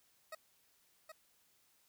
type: tone with echo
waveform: 20% pulse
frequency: 633 Hz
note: D#5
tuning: 30 cents sharp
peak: -39 dBFS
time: 0.32-0.35 s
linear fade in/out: 5 ms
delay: 770 ms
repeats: 1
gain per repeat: -5 dB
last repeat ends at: 1.12 s
effects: white hiss -72 dBFS RMS until 1.88 s